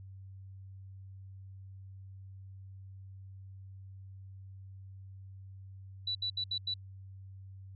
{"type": "tone bursts at uneven times", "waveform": "sine", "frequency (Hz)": 3951, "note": "B7", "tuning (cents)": 0, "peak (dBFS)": -31, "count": 5, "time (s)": [[6.07, 6.15], [6.22, 6.3], [6.37, 6.44], [6.51, 6.58], [6.67, 6.74]], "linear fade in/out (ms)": 5, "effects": ["added 96 Hz sine -46 dBFS peak until 7.75 s", "MP3 48 kbps"]}